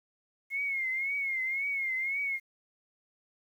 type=tone with vibrato; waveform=sine; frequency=2154 Hz; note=C7; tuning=50 cents sharp; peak=-29 dBFS; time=0.5-2.4 s; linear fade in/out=50 ms; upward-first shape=triangle; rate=1.9 Hz; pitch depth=97 cents each way; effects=10-bit